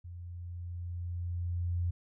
sine tone with level ramp, 87.31 Hz, F2, in tune, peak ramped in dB -42 to -28 dBFS, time 0.04-1.91 s, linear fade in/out 10 ms, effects none

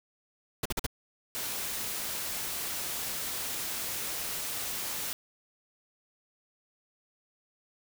pink noise bursts, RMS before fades -30 dBFS, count 4, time 0.63-0.865 s, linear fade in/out 5 ms, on 25 ms, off 45 ms
white noise, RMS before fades -35 dBFS, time 1.35-5.13 s, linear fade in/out 0 ms
effects none

